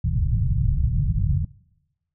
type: low-pass noise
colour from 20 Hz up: white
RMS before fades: -21 dBFS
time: 0.04-1.45 s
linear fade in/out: 5 ms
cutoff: 150 Hz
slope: 48 dB/octave
effects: noise-tail reverb RT60 1.0 s tail -23 dB re dry